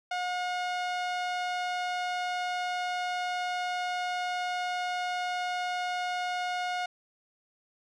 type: tone with low-pass filter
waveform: sawtooth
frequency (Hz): 721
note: F#5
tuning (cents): -45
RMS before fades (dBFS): -32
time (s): 0.11-6.86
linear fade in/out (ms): 5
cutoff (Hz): 4500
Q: 0.77
effects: none